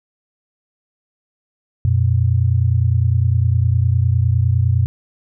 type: tone pair together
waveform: sine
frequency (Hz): 90.18 / 120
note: F#2 / B2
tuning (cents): -44 / -49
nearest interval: perfect fourth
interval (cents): 495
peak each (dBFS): -15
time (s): 1.85-4.86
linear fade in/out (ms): 0
effects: none